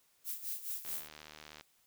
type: noise with tremolo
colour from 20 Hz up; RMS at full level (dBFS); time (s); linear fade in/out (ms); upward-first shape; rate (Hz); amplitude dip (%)
violet; -38; 0.24-1.09; 50; sine; 4.7; 75
type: click train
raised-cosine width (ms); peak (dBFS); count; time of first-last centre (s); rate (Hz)
0.2; -32; 59; 0.85-1.61; 76.3
effects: white hiss -71 dBFS RMS until 1.86 s